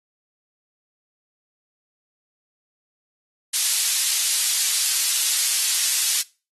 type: high-pass noise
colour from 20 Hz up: pink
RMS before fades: -21 dBFS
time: 3.53-6.22 s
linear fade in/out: 10 ms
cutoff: 4500 Hz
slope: 12 dB/octave
effects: noise-tail reverb RT60 0.3 s tail -20 dB re dry + AAC 32 kbps